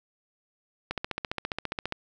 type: click train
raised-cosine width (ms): 0.3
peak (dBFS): -14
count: 16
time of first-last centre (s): 0.91-1.924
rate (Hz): 14.8
effects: none